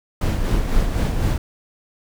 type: noise with tremolo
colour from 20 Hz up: brown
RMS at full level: -17 dBFS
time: 0.21-1.38 s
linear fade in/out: 5 ms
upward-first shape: sine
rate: 4 Hz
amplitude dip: 45%
effects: none